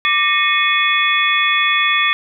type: tone cluster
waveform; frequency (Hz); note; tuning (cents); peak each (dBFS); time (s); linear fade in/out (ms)
sine; 1178 / 1834 / 2178 / 2499 / 3410; D6 / A#6 / C#7 / D#7 / G#7; +5 / -29 / -31 / +7 / +45; -19; 0.05-2.13; 0
effects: none